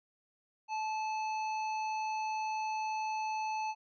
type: harmonic tone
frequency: 869 Hz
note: A5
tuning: 22 cents flat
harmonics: 1 / 3 / 5 / 7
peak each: -33 / -43 / -52 / -54 dBFS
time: 0.68-3.75 s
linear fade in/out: 50 ms
effects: none